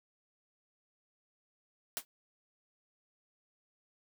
white noise with exponential decay, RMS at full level -32 dBFS, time 1.97-2.05 s, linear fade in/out 0 ms, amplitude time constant 16 ms, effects high-pass 150 Hz 12 dB/octave

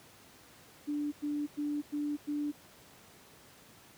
sine tone bursts, 293.7 Hz, D4, in tune, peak -31 dBFS, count 5, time 0.87-2.52 s, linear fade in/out 20 ms, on 250 ms, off 100 ms, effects pink hiss -57 dBFS RMS until 3.97 s + high-pass 100 Hz 12 dB/octave

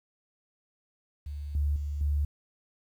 sine tone with level steps, 72.8 Hz, D2, 15 cents flat, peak -34 / -24 / -30 / -24 dBFS, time 1.26-2.25 s, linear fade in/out 5 ms, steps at 1.55 / 1.76 / 2.01 s, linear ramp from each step 2 ms, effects 10-bit

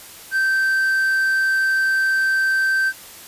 triangle tone, 1557 Hz, G6, 12 cents flat, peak -14 dBFS, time 0.31-2.93 s, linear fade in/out 50 ms, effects white hiss -40 dBFS RMS until 3.27 s + resampled to 32000 Hz

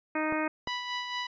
harmonic tone, 310.2 Hz, D#4, 5 cents flat, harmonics 1 / 2 / 3 / 4 / 5 / 6 / 7 / 8, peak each -31 / -34 / -36 / -37 / -38 / -39 / -39 / -40 dBFS, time 0.15-0.48 s, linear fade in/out 5 ms
clicks, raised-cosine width 1 ms, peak -22 dBFS, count 2, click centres 0.324 / 0.674 s
15% pulse tone with tremolo, 986 Hz, B5, 3 cents flat, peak -24 dBFS, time 0.67-1.27 s, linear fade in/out 5 ms, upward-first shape sine, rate 4.4 Hz, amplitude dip 45%
effects resampled to 16000 Hz

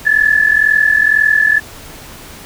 sine tone pair together, 1709 / 1751 Hz, G#6 / A6, +49 / -9 cents, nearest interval unison, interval 42 cents, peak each -11 dBFS, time 0.05-1.6 s, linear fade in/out 20 ms, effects pink hiss -34 dBFS RMS until 2.45 s

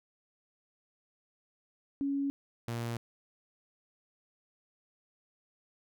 sine / sawtooth tone pair in turn, 278.9 / 117.26 Hz, C#4 / A#2, +11 / +11 cents, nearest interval octave + minor third, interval 1500 cents, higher first, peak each -29 / -30 dBFS, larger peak first, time 2.01-2.3 / 2.68-2.97 s, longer neither, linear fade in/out 0 ms, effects none

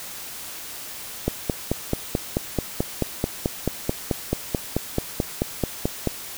click train, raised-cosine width 2 ms, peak -7 dBFS, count 23, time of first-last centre 1.28-6.073 s, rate 4.59 Hz, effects white hiss -36 dBFS RMS until 6.37 s

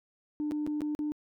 sine tone with dropouts, 299.4 Hz, D4, 33 cents sharp, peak -28 dBFS, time 0.4-1.12 s, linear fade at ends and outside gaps 0 ms, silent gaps 0.511-0.519 / 0.665-0.674 / 0.807-0.818 / 0.95-0.991 s, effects tanh soft clip ceiling -26 dBFS

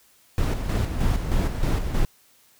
brown noise with tremolo, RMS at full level -21 dBFS, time 0.38-2.05 s, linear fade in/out 0 ms, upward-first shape square, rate 3.2 Hz, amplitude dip 50%, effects white hiss -58 dBFS RMS until 2.59 s

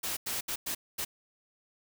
white noise bursts at uneven times, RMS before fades -34 dBFS, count 5, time 0.03-0.17 / 0.26-0.41 / 0.48-0.56 / 0.66-0.75 / 0.98-1.05 s, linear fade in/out 10 ms, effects none

